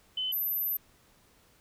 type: tone pair in turn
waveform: sine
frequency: 3035 / 12140 Hz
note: F#7 / F#9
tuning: +43 / +43 cents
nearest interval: 2 octaves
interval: 2400 cents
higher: second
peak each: -29 / -28 dBFS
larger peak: second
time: 0.17-0.32 / 0.32-0.77 s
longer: second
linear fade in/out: 5 ms
effects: pink hiss -63 dBFS RMS until 1.6 s

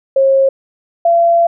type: tone pair in turn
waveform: sine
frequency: 540 / 680.4 Hz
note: C#5 / F5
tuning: -45 / -45 cents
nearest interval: major third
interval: 400 cents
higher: second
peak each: -7 dBFS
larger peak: neither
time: 0.16-0.49 / 1.05-1.47 s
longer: second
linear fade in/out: 5 ms
effects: none

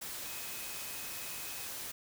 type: tone in noise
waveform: sine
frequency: 2535 Hz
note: D#7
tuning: 32 cents sharp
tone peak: -51 dBFS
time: 0.25-1.67 s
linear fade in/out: 10 ms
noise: white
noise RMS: -42 dBFS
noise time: 0.01-1.92 s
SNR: -12 dB
effects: none

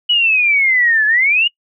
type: exponential two-way sweep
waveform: sine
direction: down then up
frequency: 2960 to 1695 to 2909 Hz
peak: -10 dBFS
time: 0.09-1.48 s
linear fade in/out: 10 ms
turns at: 1.06 s
effects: noise-tail reverb RT60 0.1 s tail -23 dB re dry

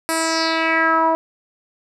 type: tone with low-pass filter sweep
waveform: 10% pulse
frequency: 324.9 Hz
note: E4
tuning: 25 cents flat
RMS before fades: -18 dBFS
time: 0.09-1.15 s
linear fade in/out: 0 ms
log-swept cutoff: 11000 to 800 Hz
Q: 3.6
effects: none

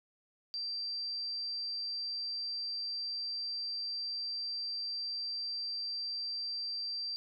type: tone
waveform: sine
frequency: 4699 Hz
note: D8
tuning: in tune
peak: -35 dBFS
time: 0.54-7.16 s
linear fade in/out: 0 ms
effects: none

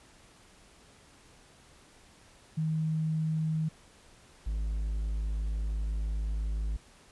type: tone pair in turn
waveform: sine / triangle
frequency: 157.8 / 52.93 Hz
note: D#3 / G#1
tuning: +25 / +34 cents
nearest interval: octave + perfect fifth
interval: 1891 cents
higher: first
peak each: -27 dBFS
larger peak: neither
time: 2.57-3.69 / 4.46-6.77 s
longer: second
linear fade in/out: 10 ms
effects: pink hiss -58 dBFS RMS until 7.11 s + resampled to 24000 Hz

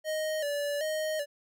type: tone with vibrato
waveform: square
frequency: 600 Hz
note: D5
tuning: 37 cents sharp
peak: -30 dBFS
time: 0.04-1.26 s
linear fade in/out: 50 ms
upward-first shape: square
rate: 1.3 Hz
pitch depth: 65 cents each way
effects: none

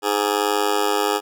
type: tone with amplitude modulation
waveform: 20% pulse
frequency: 415.3 Hz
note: G#4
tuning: in tune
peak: -9 dBFS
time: 0.02-1.21 s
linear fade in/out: 50 ms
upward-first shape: sine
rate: 101 Hz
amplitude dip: 100%
effects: none

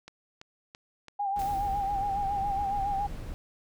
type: click train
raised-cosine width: 0.2 ms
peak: -27 dBFS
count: 5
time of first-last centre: 0.08-1.418 s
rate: 2.99 Hz
type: tone with vibrato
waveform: sine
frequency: 799 Hz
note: G5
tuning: 33 cents sharp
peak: -27 dBFS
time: 1.19-3.07 s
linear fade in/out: 10 ms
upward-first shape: sine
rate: 7.2 Hz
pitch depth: 50 cents each way
type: noise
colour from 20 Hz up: brown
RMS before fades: -38 dBFS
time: 1.36-3.34 s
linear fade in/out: 0 ms
type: noise with exponential decay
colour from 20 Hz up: white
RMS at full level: -46 dBFS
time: 1.39-2.41 s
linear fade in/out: 2 ms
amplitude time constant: 220 ms
effects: none

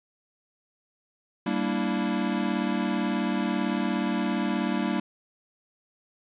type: chord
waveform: square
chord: E half-diminished seventh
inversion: first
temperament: equal with one note detuned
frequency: 196 / 233.1 / 291.6 / 329.6 Hz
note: G3 / Bb3 / D4 / E4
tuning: 0 / 0 / -12 / 0 cents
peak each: -30 / -30 / -32 / -33 dBFS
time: 1.46-5 s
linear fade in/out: 5 ms
effects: resampled to 8000 Hz + 9-bit

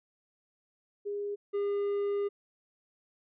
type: tone pair in turn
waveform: sine / triangle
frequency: 408.1 / 404.8 Hz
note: G#4 / G#4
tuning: -30 / -44 cents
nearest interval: unison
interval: 14 cents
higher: first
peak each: -32 / -26 dBFS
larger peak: second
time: 1.05-1.36 / 1.53-2.29 s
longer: second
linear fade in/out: 20 ms
effects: resampled to 8000 Hz

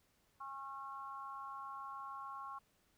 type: tone with amplitude modulation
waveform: sine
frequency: 1090 Hz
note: C#6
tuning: 29 cents flat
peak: -40 dBFS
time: 0.4-2.59 s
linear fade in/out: 10 ms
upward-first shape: sine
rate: 273 Hz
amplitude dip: 95%
effects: pink hiss -75 dBFS RMS until 2.97 s

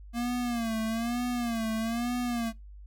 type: tone with vibrato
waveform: square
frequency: 233.1 Hz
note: A#3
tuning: in tune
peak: -29 dBFS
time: 0.13-2.53 s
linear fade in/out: 50 ms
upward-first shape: sine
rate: 1.1 Hz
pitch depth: 93 cents each way
effects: noise-tail reverb RT60 0.2 s tail -23 dB re dry + added 50 Hz sine -44 dBFS peak until 2.86 s

